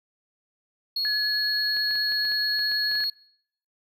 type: tone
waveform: triangle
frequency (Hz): 4322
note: C#8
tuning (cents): -45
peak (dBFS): -23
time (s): 0.96-3.1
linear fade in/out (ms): 5
type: tone with vibrato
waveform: sine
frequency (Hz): 1699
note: G#6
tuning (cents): +39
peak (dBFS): -27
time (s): 1.05-3.04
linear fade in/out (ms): 0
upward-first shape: sine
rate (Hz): 9.4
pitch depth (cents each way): 12
type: clicks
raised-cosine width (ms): 0.3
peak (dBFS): -27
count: 11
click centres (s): 1.768 / 1.91 / 1.955 / 2.121 / 2.252 / 2.319 / 2.592 / 2.717 / 2.915 / 2.954 / 3.005
effects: noise-tail reverb RT60 0.7 s tail -25 dB re dry